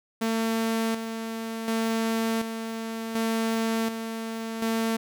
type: tone with tremolo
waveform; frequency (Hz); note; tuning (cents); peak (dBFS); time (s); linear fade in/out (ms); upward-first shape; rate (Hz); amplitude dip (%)
sawtooth; 225.3; A3; +41; -20; 0.21-4.97; 10; square; 0.68; 55
effects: none